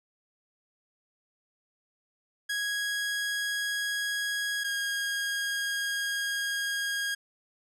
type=tone pair in turn; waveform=sawtooth; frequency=1655 / 1633.2 Hz; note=G#6 / G#6; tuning=-6 / -29 cents; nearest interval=unison; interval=23 cents; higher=first; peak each=-25 dBFS; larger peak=neither; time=2.49-4.64 / 4.64-7.15 s; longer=second; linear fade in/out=10 ms; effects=low-pass 12000 Hz 12 dB/octave